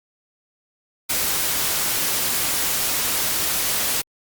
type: noise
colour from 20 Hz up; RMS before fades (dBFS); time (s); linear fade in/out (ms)
white; -22; 1.09-4.02; 10
effects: Opus 48 kbps